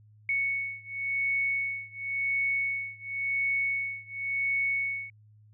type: beating tone pair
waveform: sine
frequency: 2217 / 2217.93 Hz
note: C#7 / C#7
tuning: 0 / 0 cents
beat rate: 0.93 Hz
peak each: -30 / -31 dBFS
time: 0.29-5.1 s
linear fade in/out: 2 ms
effects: added 106 Hz sine -54 dBFS peak until 5.53 s